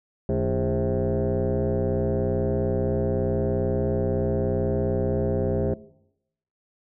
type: tone with frequency modulation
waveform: sine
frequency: 155.56 Hz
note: D#3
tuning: in tune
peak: -20 dBFS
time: 0.29-5.74 s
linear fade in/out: 2 ms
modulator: 124 Hz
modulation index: 3.4
effects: noise-tail reverb RT60 0.8 s tail -19 dB re dry + tanh soft clip ceiling -17 dBFS